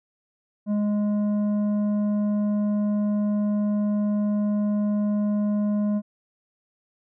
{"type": "tone with tanh clipping", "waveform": "triangle", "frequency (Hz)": 207.7, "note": "G#3", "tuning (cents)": 0, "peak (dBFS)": -22, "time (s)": [0.66, 6.02], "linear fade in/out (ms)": 50, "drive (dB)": 12, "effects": []}